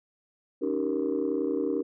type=chord; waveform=sine; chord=Eb dominant seventh; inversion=third; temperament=just; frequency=280 / 311.1 / 388.9 / 466.7 Hz; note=Db4 / Eb4 / G4 / Bb4; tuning=+18 / 0 / -14 / +2 cents; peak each=-30 dBFS; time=0.61-1.83 s; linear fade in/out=20 ms; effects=tanh soft clip ceiling -18 dBFS